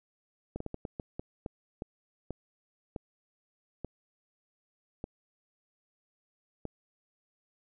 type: slowing click train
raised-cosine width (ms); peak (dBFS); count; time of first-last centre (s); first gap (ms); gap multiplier
2; -23; 14; 0.56-6.653; 44; 1.35
effects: none